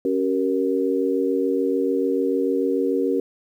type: tone cluster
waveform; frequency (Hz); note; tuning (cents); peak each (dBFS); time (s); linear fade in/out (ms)
sine; 275.9 / 382.8 / 469.6; C#4 / G4 / A#4; -8 / -41 / +13; -23; 0.05-3.2; 2
effects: 9-bit